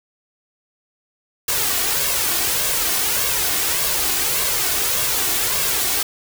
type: noise with flanger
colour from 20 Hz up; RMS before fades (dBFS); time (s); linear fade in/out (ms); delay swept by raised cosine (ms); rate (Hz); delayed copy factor
white; -20; 1.48-6.03; 5; 1.8 to 2.77; 1.7; +0.55
effects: none